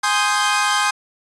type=chord; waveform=sawtooth; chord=Ab major seventh; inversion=none; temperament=equal; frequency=830.6 / 1046.5 / 1244.5 / 1568 Hz; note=Ab5 / C6 / Eb6 / G6; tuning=0 / 0 / 0 / 0 cents; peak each=-18 dBFS; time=0.03-0.91 s; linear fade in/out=10 ms; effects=resampled to 24000 Hz